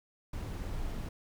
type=noise; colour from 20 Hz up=brown; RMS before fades=-37 dBFS; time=0.33-1.09 s; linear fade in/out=5 ms; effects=none